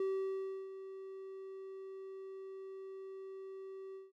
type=tone with ADSR envelope; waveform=triangle; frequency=384.6 Hz; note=G4; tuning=33 cents flat; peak=-30 dBFS; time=0-4.12 s; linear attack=3 ms; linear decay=680 ms; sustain=-13 dB; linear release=170 ms; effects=none